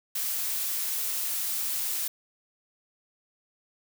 blue noise, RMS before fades -30 dBFS, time 0.15-2.08 s, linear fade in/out 5 ms, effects none

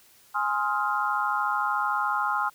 sine chord, F minor seventh, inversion first, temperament equal with one note detuned, 830.6 / 1046.5 / 1263.3 / 1396.9 Hz, Ab5 / C6 / Eb6 / F6, 0 / 0 / +26 / 0 cents, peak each -29 dBFS, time 0.34-2.5 s, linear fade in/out 20 ms, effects white hiss -57 dBFS RMS until 2.54 s

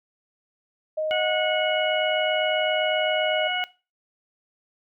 sine tone, 622.3 Hz, D#5, in tune, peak -23 dBFS, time 0.97-3.48 s, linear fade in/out 10 ms
harmonic tone, 730 Hz, F#5, 24 cents flat, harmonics 1 / 2 / 3 / 4, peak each -29 / -31 / -30 / -28 dBFS, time 1.11-3.64 s, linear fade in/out 0 ms
effects noise-tail reverb RT60 0.3 s tail -19 dB re dry

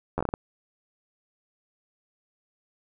slowing click train, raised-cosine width 1 ms, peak -13 dBFS, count 7, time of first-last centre 0.18-0.339 s, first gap 11 ms, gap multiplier 1.35, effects none

